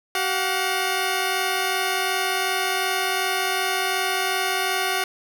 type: tone pair together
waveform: 10% pulse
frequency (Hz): 380.4 / 718.1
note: F#4 / F5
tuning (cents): +48 / +48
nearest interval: major seventh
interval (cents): 1100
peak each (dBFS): -16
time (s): 0.15-5.04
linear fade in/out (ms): 2
effects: none